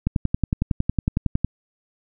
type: click train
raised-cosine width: 5 ms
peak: -7 dBFS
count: 16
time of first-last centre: 0.07-1.446 s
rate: 10.9 Hz
effects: none